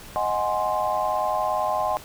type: chord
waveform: sine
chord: Ab dominant seventh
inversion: second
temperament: equal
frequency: 622.3 / 740 / 830.6 / 1046.5 Hz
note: Eb5 / Gb5 / Ab5 / C6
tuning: 0 / 0 / 0 / 0 cents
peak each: -27 dBFS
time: 0.16-1.97 s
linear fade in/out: 0 ms
effects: pink hiss -43 dBFS RMS until 2.04 s